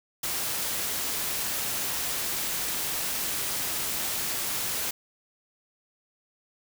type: noise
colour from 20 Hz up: white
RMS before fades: -30 dBFS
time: 0.23-4.91 s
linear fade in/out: 5 ms
effects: none